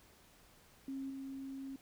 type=tone with level steps; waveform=sine; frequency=270 Hz; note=C#4; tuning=45 cents flat; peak=-39 / -42 dBFS; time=0.88-1.76 s; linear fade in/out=2 ms; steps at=1.1 s; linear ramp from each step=2 ms; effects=pink hiss -64 dBFS RMS until 1.81 s